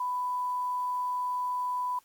sine tone with quantisation, 994 Hz, B5, 11 cents sharp, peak -28 dBFS, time 0-1.99 s, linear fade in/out 5 ms, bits 9, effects white hiss -65 dBFS RMS until 2.04 s + AAC 64 kbps

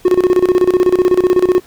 triangle tone with tremolo, 363.8 Hz, F#4, 29 cents flat, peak -4 dBFS, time 0.05-1.6 s, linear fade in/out 5 ms, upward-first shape square, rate 16 Hz, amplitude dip 80%, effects pink hiss -45 dBFS RMS until 1.66 s

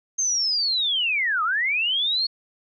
sine linear two-way sweep, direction down then up, 6410 to 1209 to 4393 Hz, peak -20 dBFS, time 0.18-2.27 s, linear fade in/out 10 ms, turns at 1.43 s, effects none

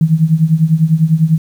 sine tone with tremolo, 160 Hz, D#3, 49 cents sharp, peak -4 dBFS, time 0.01-1.38 s, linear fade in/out 2 ms, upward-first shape triangle, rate 10 Hz, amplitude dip 90%, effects 7-bit

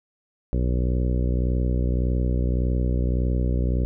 harmonic tone, 61.74 Hz, B1, in tune, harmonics 1 / 2 / 3 / 4 / 5 / 6 / 7 / 8 / 9, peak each -21 / -27 / -31 / -33 / -35 / -37 / -38 / -39 / -40 dBFS, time 0.53-3.85 s, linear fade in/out 0 ms, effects none

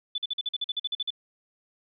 sine tone bursts, 3487 Hz, A7, 16 cents flat, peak -26 dBFS, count 13, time 0.15-1.105 s, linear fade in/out 5 ms, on 31 ms, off 46 ms, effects none

